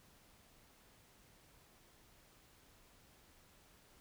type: silence
effects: pink hiss -66 dBFS RMS until 4 s